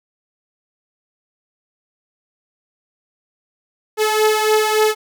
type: beating tone pair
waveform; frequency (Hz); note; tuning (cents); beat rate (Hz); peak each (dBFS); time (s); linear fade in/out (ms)
sawtooth; 429.8 / 433.3; A4 / A4; -41 / -27; 3.5; -11 / -15; 3.97-4.95; 50
effects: none